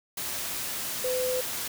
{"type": "tone in noise", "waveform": "sine", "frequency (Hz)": 507, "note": "B4", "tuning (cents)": 45, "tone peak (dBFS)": -26, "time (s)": [1.04, 1.41], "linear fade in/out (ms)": 5, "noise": "white", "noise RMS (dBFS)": -33, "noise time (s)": [0.17, 1.68], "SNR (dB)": 4, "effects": []}